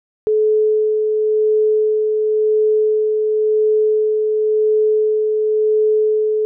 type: tone with tremolo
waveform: sine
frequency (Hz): 430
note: A4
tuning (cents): -40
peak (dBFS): -11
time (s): 0.27-6.45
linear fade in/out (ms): 0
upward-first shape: sine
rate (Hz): 0.94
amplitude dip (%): 30
effects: none